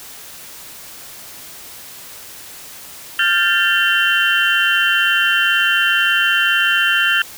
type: tone cluster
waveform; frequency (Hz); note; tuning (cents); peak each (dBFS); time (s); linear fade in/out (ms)
sine; 1394 / 1579 / 1771 / 2747 / 3089; F6 / G6 / A6 / F7 / G7; -4 / +12 / +11 / -29 / -26; -19; 3.19-7.22; 2
effects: white hiss -36 dBFS RMS until 7.37 s